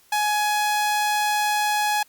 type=tone; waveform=sawtooth; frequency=839 Hz; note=G#5; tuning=17 cents sharp; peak=-16 dBFS; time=0.12-2.03 s; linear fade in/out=5 ms; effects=white hiss -57 dBFS RMS until 2.08 s + Opus 48 kbps